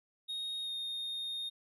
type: tone with pitch glide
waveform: triangle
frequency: 3730 to 3689 Hz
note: A#7 to A#7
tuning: 0 to -19 cents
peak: -35 dBFS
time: 0.28-1.5 s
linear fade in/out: 20 ms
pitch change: -19 cents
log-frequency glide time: 0.62-0.7 s
effects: none